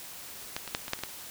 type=clicks; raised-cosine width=0.2 ms; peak=-29 / -14 / -20 / -10 / -20 / -10 / -25 / -14 dBFS; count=8; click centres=0.427 / 0.565 / 0.677 / 0.749 / 0.881 / 0.934 / 0.99 / 1.036 s; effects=white hiss -44 dBFS RMS until 1.3 s